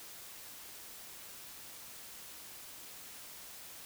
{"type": "silence", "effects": ["white hiss -50 dBFS RMS until 3.85 s"]}